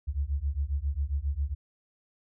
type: beating tone pair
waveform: sine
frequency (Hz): 67.2 / 74.6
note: C2 / D2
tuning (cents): +47 / +28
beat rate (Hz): 7.4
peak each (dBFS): -30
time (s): 0.07-1.55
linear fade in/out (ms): 20
effects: none